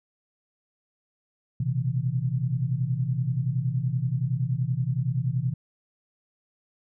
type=tone cluster; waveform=sine; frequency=120.6 / 131.2 / 163.3 Hz; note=B2 / C3 / E3; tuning=-41 / +5 / -16 cents; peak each=-28 / -26 / -31 dBFS; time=1.6-5.54 s; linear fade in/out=5 ms; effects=none